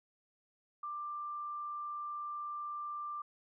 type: tone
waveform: sine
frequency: 1184 Hz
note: D6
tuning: 14 cents sharp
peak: -38 dBFS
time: 0.83-3.22 s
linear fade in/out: 5 ms
effects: none

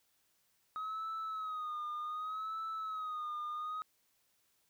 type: tone with vibrato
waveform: sine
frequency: 1262 Hz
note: D#6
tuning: 24 cents sharp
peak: -35 dBFS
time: 0.76-3.82 s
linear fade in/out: 0 ms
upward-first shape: sine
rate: 0.66 Hz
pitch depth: 71 cents each way
effects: tanh soft clip ceiling -36 dBFS + white hiss -75 dBFS RMS until 4.69 s

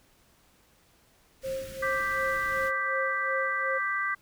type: band-stop noise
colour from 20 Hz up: pink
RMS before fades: -45 dBFS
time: 1.41-2.72 s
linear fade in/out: 50 ms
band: 390 to 1300 Hz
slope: 48 dB/octave
type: tone with tremolo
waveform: sine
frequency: 532 Hz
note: C5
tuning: 29 cents sharp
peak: -29 dBFS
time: 1.43-3.79 s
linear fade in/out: 20 ms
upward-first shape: sine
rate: 2.7 Hz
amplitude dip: 80%
type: chord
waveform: sine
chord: G major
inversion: second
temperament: equal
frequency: 1174.7 / 1568 / 1975.5 Hz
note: D6 / G6 / B6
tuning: 0 / 0 / 0 cents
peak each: -31 dBFS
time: 1.82-4.15 s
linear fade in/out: 10 ms
effects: pink hiss -63 dBFS RMS until 4.21 s

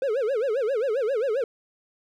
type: tone with vibrato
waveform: triangle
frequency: 485.9 Hz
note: B4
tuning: 28 cents flat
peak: -20 dBFS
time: 0.02-1.44 s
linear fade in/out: 2 ms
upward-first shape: sine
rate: 7.5 Hz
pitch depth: 260 cents each way
effects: none

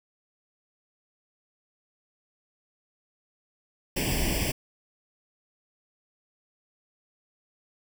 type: noise with comb filter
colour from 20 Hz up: pink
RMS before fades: -27 dBFS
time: 3.96-4.52 s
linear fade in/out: 10 ms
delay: 0.38 ms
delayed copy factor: +1
effects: none

